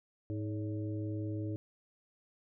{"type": "harmonic tone with a mistuned harmonic", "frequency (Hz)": 105.4, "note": "G#2", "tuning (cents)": 26, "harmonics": [1, 3, 4, 5], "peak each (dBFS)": [-36, -39, -47, -49], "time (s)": [0.3, 1.56], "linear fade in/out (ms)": 0, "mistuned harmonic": 5, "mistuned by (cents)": 120, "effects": []}